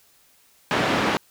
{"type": "band-pass noise", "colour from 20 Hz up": "pink", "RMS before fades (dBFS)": -22, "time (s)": [0.71, 1.17], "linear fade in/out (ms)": 0, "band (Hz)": [210, 2900], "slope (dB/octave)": 12, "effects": ["white hiss -58 dBFS RMS until 1.3 s"]}